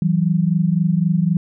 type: tone pair together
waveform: sine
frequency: 164.1 / 187.97 Hz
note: E3 / F#3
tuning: -8 / +28 cents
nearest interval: major second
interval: 236 cents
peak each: -16 / -18 dBFS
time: 0.02-1.37 s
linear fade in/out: 2 ms
effects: none